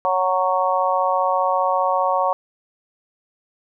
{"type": "harmonic tone", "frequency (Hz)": 185, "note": "F#3", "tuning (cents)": 0, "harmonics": [3, 4, 5, 6], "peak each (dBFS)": [-22, -22, -22, -22], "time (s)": [0.05, 2.33], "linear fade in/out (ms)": 0, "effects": []}